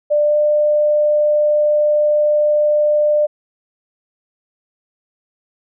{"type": "tone with pitch glide", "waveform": "sine", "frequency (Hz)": [593, 597.8], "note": ["D5", "D5"], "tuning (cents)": [17, 31], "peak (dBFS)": -11, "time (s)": [0.1, 3.27], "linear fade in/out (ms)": 20, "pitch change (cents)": 14, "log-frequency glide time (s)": [0.23, 0.37], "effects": []}